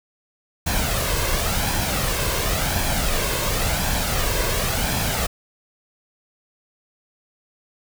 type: noise with flanger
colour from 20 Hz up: pink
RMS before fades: -22 dBFS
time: 0.66-5.27 s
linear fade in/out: 10 ms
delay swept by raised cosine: 1.2 to 1.93 ms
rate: 0.93 Hz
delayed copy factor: +0.5
effects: none